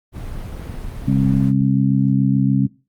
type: noise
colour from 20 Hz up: brown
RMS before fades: -29 dBFS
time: 0.12-1.53 s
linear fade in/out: 50 ms
type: clicks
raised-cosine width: 5 ms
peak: -21 dBFS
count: 8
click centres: 0.597 / 0.697 / 0.743 / 1.021 / 1.345 / 1.38 / 1.412 / 1.614 s
type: harmonic tone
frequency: 67 Hz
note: C2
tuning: 42 cents sharp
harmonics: 2 / 3 / 4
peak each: -16 / -18 / -19 dBFS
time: 1.07-2.67 s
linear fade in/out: 10 ms
effects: noise-tail reverb RT60 0.3 s tail -20 dB re dry + Opus 32 kbps